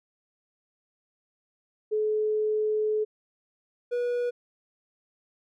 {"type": "tone pair in turn", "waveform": ["sine", "triangle"], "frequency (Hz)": [428.6, 485.5], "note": ["A4", "B4"], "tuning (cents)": [-45, -30], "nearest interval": "major second", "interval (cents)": 215, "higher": "second", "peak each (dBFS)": -23, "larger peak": "neither", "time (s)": [[1.91, 3.05], [3.91, 4.31]], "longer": "first", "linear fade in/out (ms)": 20, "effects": []}